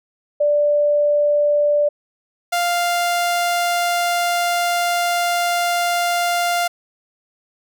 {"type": "tone pair in turn", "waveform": ["sine", "sawtooth"], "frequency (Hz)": [587.3, 698.1], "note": ["D5", "F5"], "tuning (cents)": [0, -1], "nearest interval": "minor third", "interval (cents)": 299, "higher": "second", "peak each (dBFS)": -13, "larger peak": "neither", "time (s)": [[0.4, 1.89], [2.52, 6.68]], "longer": "second", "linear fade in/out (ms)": 10, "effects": []}